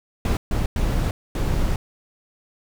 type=noise bursts at uneven times; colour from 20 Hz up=brown; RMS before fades=-21 dBFS; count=4; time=0.25-0.37 / 0.51-0.66 / 0.76-1.11 / 1.35-1.76 s; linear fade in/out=2 ms; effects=none